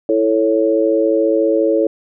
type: chord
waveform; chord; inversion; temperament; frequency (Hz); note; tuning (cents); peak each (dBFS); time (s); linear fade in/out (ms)
sine; A major; second; equal; 329.6 / 440 / 554.4; E4 / A4 / C#5; 0 / 0 / 0; -16; 0.09-1.87; 2
effects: none